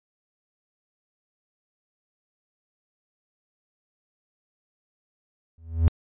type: tone with exponential growth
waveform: triangle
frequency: 82 Hz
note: E2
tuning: 9 cents flat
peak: -10 dBFS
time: 5.58-5.88 s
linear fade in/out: 0 ms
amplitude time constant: 65 ms
effects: resampled to 8000 Hz